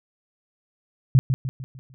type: tone with echo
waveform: sine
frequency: 130.81 Hz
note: C3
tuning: in tune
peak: -10 dBFS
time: 1.15-1.19 s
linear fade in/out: 0 ms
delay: 150 ms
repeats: 5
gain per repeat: -7 dB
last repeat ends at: 1.94 s
effects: none